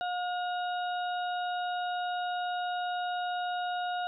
harmonic tone with a mistuned harmonic, 717 Hz, F5, 45 cents sharp, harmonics 1 / 2 / 4 / 5, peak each -31 / -38 / -45 / -44 dBFS, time 0.01-4.07 s, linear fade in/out 0 ms, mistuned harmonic 5, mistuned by +76 cents, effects none

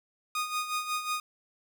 sawtooth tone with tremolo, 1236 Hz, D#6, 12 cents flat, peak -24 dBFS, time 0.35-1.2 s, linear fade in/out 2 ms, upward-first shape sine, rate 5.5 Hz, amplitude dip 65%, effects none

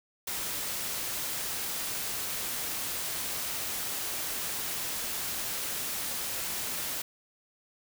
white noise, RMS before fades -34 dBFS, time 0.27-7.02 s, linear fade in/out 5 ms, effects none

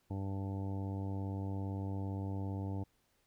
harmonic tone, 97.6 Hz, G2, 7 cents flat, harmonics 1 / 2 / 3 / 4 / 5 / 6 / 7 / 8 / 9, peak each -37 / -44 / -44 / -53 / -52 / -57 / -55 / -57 / -53 dBFS, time 0.1-2.84 s, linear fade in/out 10 ms, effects pink hiss -75 dBFS RMS until 3.26 s

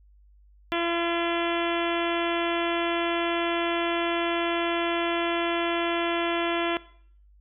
harmonic tone, 340.1 Hz, F4, 46 cents flat, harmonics 1 / 2 / 3 / 4 / 5 / 6 / 7 / 8 / 9 / 10, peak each -28 / -31 / -33 / -34 / -35 / -36 / -36 / -37 / -38 / -38 dBFS, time 0.72-6.77 s, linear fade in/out 0 ms, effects noise-tail reverb RT60 0.6 s tail -19 dB re dry + added 50 Hz sine -53 dBFS peak until 7.4 s

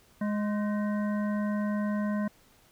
harmonic tone with a mistuned harmonic, 208 Hz, G#3, 3 cents sharp, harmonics 1 / 3 / 5 / 7 / 9, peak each -27 / -37 / -41 / -44 / -46 dBFS, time 0.21-2.28 s, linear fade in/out 5 ms, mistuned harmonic 7, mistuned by +85 cents, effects pink hiss -61 dBFS RMS until 2.71 s

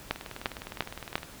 two click trains, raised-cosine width 0.3 ms, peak -22 / -10 dBFS, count 22 / 4, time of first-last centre 0.16-1.231 / 0.11-1.155 s, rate 19.6 / 2.87 Hz, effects pink hiss -48 dBFS RMS until 1.4 s

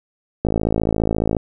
click train, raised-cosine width 2 ms, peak -5 dBFS, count 51, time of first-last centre 0.45-1.367 s, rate 54.5 Hz, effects none

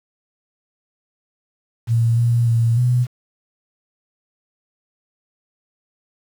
sine tone with pitch steps, 115.7 / 118.3 / 115.7 / 123.5 Hz, A#2 / A#2 / A#2 / B2, -13 / +26 / -13 / 0 cents, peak -13 dBFS, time 1.87-3.07 s, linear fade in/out 50 ms, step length 300 ms, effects 7-bit

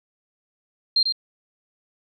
sine tone with echo, 4186 Hz, C8, in tune, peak -15 dBFS, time 0.96-1.03 s, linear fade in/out 5 ms, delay 94 ms, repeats 1, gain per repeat -5 dB, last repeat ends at 1.124 s, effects none

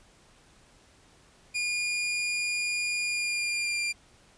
sawtooth tone with pitch glide, 2428 to 2389 Hz, D#7 to D7, -43 to +29 cents, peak -24 dBFS, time 1.54-3.93 s, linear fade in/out 20 ms, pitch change -28 cents, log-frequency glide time 3.02-3.81 s, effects pink hiss -59 dBFS RMS until 4.37 s + resampled to 22050 Hz

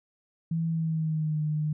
sine tone with pitch glide, 164.3 to 152.41 Hz, E3 to D#3, -5 to -35 cents, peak -25 dBFS, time 0.51-1.73 s, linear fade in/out 5 ms, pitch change -130 cents, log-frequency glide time 0.68-1.41 s, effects none

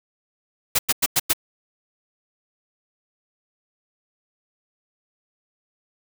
white noise bursts, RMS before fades -18 dBFS, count 5, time 0.75-1.334 s, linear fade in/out 10 ms, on 40 ms, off 96 ms, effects none

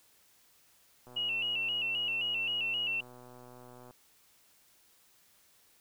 click train, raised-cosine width 1 ms, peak -39 dBFS, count 353, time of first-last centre 1.07-3.909 s, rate 124 Hz
sine tone with vibrato, 2794 Hz, F7, in tune, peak -30 dBFS, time 1.16-3.01 s, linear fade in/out 10 ms, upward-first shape square, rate 3.8 Hz, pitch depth 61 cents each way
effects white hiss -65 dBFS RMS until 5.8 s

